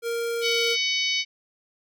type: tone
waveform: square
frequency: 466.2 Hz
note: A#4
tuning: in tune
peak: -26 dBFS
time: 0.02-0.77 s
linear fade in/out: 50 ms
type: harmonic tone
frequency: 750 Hz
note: F#5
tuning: 23 cents sharp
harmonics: 3 / 4 / 5 / 6 / 7 / 8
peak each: -26 / -28 / -30 / -32 / -33 / -34 dBFS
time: 0.41-1.25 s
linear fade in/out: 50 ms
effects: none